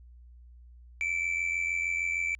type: tone with amplitude modulation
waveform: triangle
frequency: 2323 Hz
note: D7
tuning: 20 cents flat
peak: -23 dBFS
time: 1.01-2.35 s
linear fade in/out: 0 ms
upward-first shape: sine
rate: 86.5 Hz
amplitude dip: 65%
effects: added 60 Hz sine -49 dBFS peak until 2.39 s + resampled to 24000 Hz